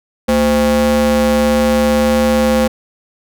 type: ring-modulated tone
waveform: square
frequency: 146.2 Hz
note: D3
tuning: 7 cents flat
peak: -8 dBFS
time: 0.28-2.68 s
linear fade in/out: 10 ms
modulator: 371 Hz
effects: none